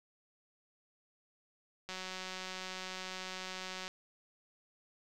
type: click train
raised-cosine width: 0.2 ms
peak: -25 dBFS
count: 371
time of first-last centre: 1.89-3.879 s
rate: 186 Hz
effects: 11-bit